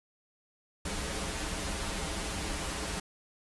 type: noise with comb filter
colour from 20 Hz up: pink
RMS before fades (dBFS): -35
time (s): 0.85-3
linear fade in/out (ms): 5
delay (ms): 8.2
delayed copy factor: -0.75
effects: resampled to 24000 Hz